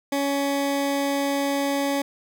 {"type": "tone", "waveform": "20% pulse", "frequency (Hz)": 280, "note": "C#4", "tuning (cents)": 18, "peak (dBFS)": -17, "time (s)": [0.12, 2.02], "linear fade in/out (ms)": 5, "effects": []}